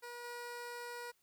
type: tone with level steps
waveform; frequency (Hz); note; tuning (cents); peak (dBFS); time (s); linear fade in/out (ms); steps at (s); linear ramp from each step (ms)
15% pulse; 480.9; B4; -46; -39 / -37; 0.02-1.12; 20; 0.24; 5
effects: white hiss -75 dBFS RMS until 1.22 s